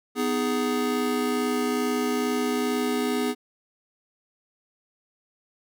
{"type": "chord", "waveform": "square", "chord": "G# minor", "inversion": "first", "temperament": "just", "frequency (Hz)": [249.2, 311.5, 415.3], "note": ["B3", "D#4", "G#4"], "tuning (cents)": [16, 2, 0], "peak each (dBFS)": [-27, -32, -28], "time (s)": [0.15, 3.35], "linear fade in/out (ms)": 50, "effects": []}